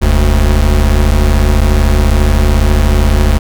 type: tone pair together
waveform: square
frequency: 41.24 / 73.42 Hz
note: E1 / D2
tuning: +2 / 0 cents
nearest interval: minor seventh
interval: 998 cents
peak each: -10 dBFS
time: 0.01-3.39 s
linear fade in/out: 20 ms
effects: none